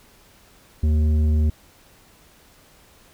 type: tone with tanh clipping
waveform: triangle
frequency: 76.9 Hz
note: D#2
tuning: 20 cents flat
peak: -17 dBFS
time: 0.83-1.5 s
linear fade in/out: 5 ms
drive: 13 dB
effects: pink hiss -53 dBFS RMS until 3.13 s